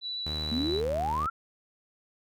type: tone with vibrato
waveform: sine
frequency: 3951 Hz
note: B7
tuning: in tune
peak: -32 dBFS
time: 0.01-0.82 s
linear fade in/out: 50 ms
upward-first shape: sine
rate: 13 Hz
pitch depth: 10 cents each way
type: tone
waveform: sawtooth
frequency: 76.7 Hz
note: D#2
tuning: 24 cents flat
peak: -30 dBFS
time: 0.26-1.27 s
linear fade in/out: 5 ms
type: exponential sweep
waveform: sine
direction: up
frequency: 220 to 1400 Hz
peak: -27 dBFS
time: 0.51-1.3 s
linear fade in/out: 10 ms
effects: none